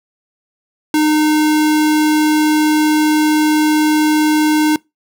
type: tone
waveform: square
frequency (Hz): 305.9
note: D#4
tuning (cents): -29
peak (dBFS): -11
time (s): 0.94-4.76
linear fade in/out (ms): 2
effects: noise-tail reverb RT60 0.2 s tail -23 dB re dry